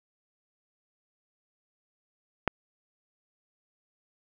click, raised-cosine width 0.5 ms, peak -8 dBFS, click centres 2.477 s, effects none

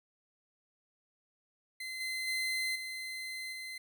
30% pulse tone with level steps, 2060 Hz, C7, 28 cents flat, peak -36 / -32 / -29 / -36 / -38 dBFS, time 1.8-3.78 s, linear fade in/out 5 ms, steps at 2 / 2.27 / 2.75 / 3.52 s, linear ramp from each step 10 ms, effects none

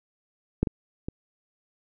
clicks, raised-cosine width 3 ms, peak -8 / -14 / -18 dBFS, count 3, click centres 0.63 / 0.672 / 1.085 s, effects none

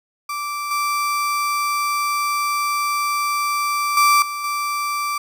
35% pulse tone with level steps, 1170 Hz, D6, 7 cents flat, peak -22 / -17 / -10 / -23 / -19 dBFS, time 0.29-5.18 s, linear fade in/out 5 ms, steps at 0.71 / 3.97 / 4.22 / 4.44 s, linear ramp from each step 2 ms, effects none

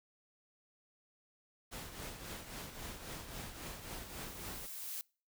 pink noise with tremolo, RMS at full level -44 dBFS, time 1.71-4.67 s, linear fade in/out 20 ms, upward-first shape triangle, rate 3.7 Hz, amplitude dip 60%
blue noise with exponential growth, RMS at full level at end -41 dBFS, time 2.8-5.01 s, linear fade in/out 0 ms, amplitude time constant 480 ms
effects noise-tail reverb RT60 0.4 s tail -26 dB re dry

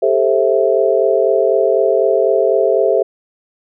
sine chord, A minor seventh, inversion third, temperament just, 396 / 440 / 528 / 660 Hz, G4 / A4 / C5 / E5, +18 / 0 / +16 / +2 cents, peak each -16 dBFS, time 0.02-3.03 s, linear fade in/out 10 ms, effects none

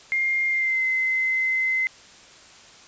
sine tone with pitch glide, 2118 to 2058 Hz, C7 to C7, +21 to -29 cents, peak -20 dBFS, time 0.12-1.87 s, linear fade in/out 0 ms, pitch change -50 cents, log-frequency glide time 0.47-0.85 s, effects white hiss -48 dBFS RMS until 2.87 s + resampled to 16000 Hz

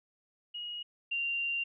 sine tone pair in turn, 2888 / 2774 Hz, F#7 / F7, -43 / -12 cents, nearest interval minor second, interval 69 cents, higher first, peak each -37 / -30 dBFS, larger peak second, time 0.54-0.83 / 1.11-1.64 s, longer second, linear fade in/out 10 ms, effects none

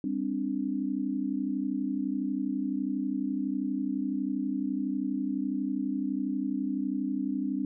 sine chord, G suspended fourth, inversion none, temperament equal with one note detuned, 200.1 / 261.6 / 293.7 Hz, G3 / C4 / D4, +36 / 0 / 0 cents, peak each -34 / -31 / -32 dBFS, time 0.04-7.65 s, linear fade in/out 2 ms, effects none

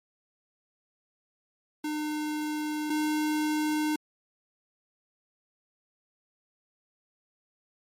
square tone pair in turn, 303.1 / 304.8 Hz, D#4 / D#4, -45 / -36 cents, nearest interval unison, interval 9 cents, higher second, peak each -30 / -26 dBFS, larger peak second, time 1.84-2.9 / 2.9-3.96 s, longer neither, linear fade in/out 5 ms, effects MP3 64 kbps

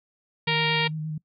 sine tone with vibrato, 155.56 Hz, D#3, in tune, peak -28 dBFS, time 0.47-1.18 s, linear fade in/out 5 ms, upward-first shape square, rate 8.7 Hz, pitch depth 21 cents each way
harmonic tone, 466.2 Hz, A#4, in tune, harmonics 1 / 2 / 3 / 4 / 5 / 6 / 7 / 8 / 9 / 10, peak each -31 / -29 / -38 / -30 / -28 / -30 / -31 / -32 / -38 / -39 dBFS, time 0.47-0.88 s, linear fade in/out 10 ms
effects noise-tail reverb RT60 0.1 s tail -23 dB re dry

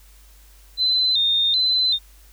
sine tone with vibrato, 3844 Hz, B7, 48 cents flat, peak -16 dBFS, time 0.77-1.99 s, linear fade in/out 50 ms, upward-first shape square, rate 1.3 Hz, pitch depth 87 cents each way, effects added 50 Hz sine -47 dBFS peak until 2.32 s + white hiss -54 dBFS RMS until 2.32 s

